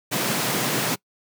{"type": "high-pass noise", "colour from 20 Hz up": "pink", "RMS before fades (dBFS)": -24, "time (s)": [0.11, 0.96], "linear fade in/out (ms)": 20, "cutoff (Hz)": 120, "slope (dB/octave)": 96, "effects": ["noise-tail reverb RT60 0.1 s tail -24 dB re dry"]}